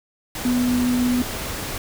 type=tone in noise; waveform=sine; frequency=246.9 Hz; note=B3; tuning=in tune; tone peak=-17 dBFS; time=0.45-1.22 s; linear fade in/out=2 ms; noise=pink; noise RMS=-29 dBFS; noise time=0.35-1.78 s; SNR=+9 dB; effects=none